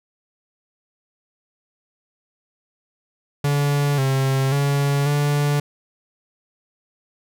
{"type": "tone with pitch steps", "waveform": "45% pulse", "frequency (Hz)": [143.6, 134.2, 141.3, 145.4], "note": ["D3", "C3", "C#3", "D3"], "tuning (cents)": [-39, 44, 34, -17], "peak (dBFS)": -17, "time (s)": [3.44, 5.6], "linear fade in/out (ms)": 5, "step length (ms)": 540, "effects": []}